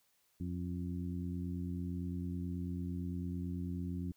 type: harmonic tone with a mistuned harmonic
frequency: 89 Hz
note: F2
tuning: 33 cents sharp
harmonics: 1 / 2 / 3 / 4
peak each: -40 / -40 / -43 / -52 dBFS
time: 0.4-4.12 s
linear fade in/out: 5 ms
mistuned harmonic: 4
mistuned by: -52 cents
effects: white hiss -74 dBFS RMS until 4.16 s